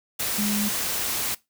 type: tone in noise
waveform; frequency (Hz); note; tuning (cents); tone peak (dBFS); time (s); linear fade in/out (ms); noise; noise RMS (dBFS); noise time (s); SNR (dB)
sine; 207.7; G#3; 0; -24; 0.38-0.69; 10; white; -27; 0.19-1.35; 0
effects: noise-tail reverb RT60 0.2 s tail -20 dB re dry